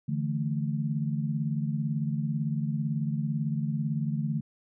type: chord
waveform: sine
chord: D suspended second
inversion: none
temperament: equal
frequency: 146.83 / 164.81 / 220 Hz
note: D3 / E3 / A3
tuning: 0 / 0 / 0 cents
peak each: -29 / -33 / -32 dBFS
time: 0.08-4.41 s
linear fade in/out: 10 ms
effects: none